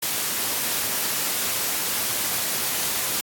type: noise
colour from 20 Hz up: white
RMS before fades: -25 dBFS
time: 0.02-3.21 s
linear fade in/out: 10 ms
effects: high-pass 100 Hz 12 dB/octave + AAC 64 kbps